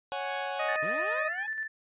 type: chord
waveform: sawtooth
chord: C# suspended fourth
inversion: none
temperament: equal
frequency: 554.4 / 740 / 830.6 Hz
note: C#5 / F#5 / G#5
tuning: 0 / 0 / 0 cents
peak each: -32 dBFS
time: 0.12-0.76 s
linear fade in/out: 0 ms
type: harmonic tone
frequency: 622.3 Hz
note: D#5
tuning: in tune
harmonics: 1 / 2 / 3 / 4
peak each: -32 / -35 / -37 / -38 dBFS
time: 0.59-1.29 s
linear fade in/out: 10 ms
type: tone with tremolo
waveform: sine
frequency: 1760 Hz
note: A6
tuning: in tune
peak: -30 dBFS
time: 0.68-1.68 s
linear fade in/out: 10 ms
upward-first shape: square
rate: 10 Hz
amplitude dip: 40%
type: linear sweep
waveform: 20% pulse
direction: up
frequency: 131.2 to 851 Hz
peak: -34 dBFS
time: 0.82-1.47 s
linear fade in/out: 10 ms
effects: resampled to 8000 Hz